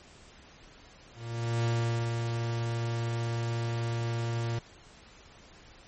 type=tone with ADSR envelope; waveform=45% pulse; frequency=116.54 Hz; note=A#2; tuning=in tune; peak=-25 dBFS; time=1.13-4.59 s; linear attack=520 ms; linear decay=480 ms; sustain=-4 dB; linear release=4 ms; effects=pink hiss -54 dBFS RMS until 5.87 s + MP3 32 kbps